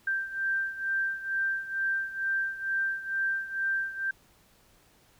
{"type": "beating tone pair", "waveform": "sine", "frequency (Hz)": [1573, 1575.2], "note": ["G6", "G6"], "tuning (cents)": [6, 8], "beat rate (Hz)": 2.2, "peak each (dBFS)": [-29, -33], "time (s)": [0.07, 4.11], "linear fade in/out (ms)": 5, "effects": ["pink hiss -62 dBFS RMS until 5.19 s"]}